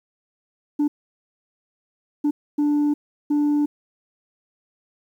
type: tone bursts at uneven times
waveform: sine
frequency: 293.7 Hz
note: D4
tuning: in tune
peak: -14 dBFS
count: 4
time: 0.79-0.88 / 2.24-2.31 / 2.58-2.94 / 3.3-3.66 s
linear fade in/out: 10 ms
effects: tanh soft clip ceiling -16 dBFS + 9-bit